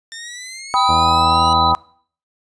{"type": "exponential sweep", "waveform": "15% pulse", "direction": "up", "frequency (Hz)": [1804, 2900], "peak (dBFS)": -24, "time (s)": [0.12, 1.53], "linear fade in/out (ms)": 0}
{"type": "chord", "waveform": "sine", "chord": "G augmented", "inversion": "none", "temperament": "equal with one note detuned", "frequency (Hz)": [784, 987.8, 1257.5], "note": ["G5", "B5", "D#6"], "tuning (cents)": [0, 0, 18], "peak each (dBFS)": [-18, -16, -17], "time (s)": [0.74, 1.75], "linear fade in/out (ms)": 0}
{"type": "tone with vibrato", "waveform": "sine", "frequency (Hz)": 3971, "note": "B7", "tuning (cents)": 9, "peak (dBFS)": -21, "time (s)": [0.76, 1.72], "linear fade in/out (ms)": 10, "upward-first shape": "triangle", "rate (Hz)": 19, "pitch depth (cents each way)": 19}
{"type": "harmonic tone", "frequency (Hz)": 81.7, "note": "E2", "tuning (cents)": -15, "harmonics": [1, 2, 3, 4, 6, 7, 8, 9, 10], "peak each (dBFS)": [-24, -27, -29, -30, -32, -32, -33, -34, -34], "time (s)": [0.88, 1.75], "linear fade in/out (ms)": 20}
{"effects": ["noise-tail reverb RT60 0.5 s tail -21 dB re dry", "resampled to 22050 Hz"]}